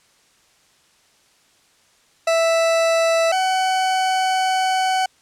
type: tone pair in turn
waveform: 40% pulse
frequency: 659.3 / 752.1 Hz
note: E5 / F#5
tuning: 0 / +28 cents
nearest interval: major second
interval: 228 cents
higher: second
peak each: -14 / -16 dBFS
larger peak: first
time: 2.27-3.32 / 3.32-5.06 s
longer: second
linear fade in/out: 5 ms
effects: white hiss -57 dBFS RMS until 5.21 s + low-pass 8000 Hz 12 dB/octave